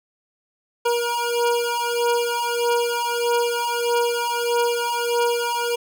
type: beating tone pair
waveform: 25% pulse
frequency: 474.6 / 476.2 Hz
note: A#4 / A#4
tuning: +31 / +37 cents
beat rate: 1.6 Hz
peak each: -19 dBFS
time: 0.85-5.76 s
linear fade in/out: 10 ms
effects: none